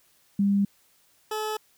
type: tone pair in turn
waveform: sine / 20% pulse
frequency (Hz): 200 / 430.4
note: G3 / A4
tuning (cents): +35 / -38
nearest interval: octave + minor second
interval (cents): 1327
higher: second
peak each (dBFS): -19 / -23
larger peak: first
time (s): 0.39-0.65 / 1.31-1.57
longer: neither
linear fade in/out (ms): 5
effects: white hiss -63 dBFS RMS until 1.77 s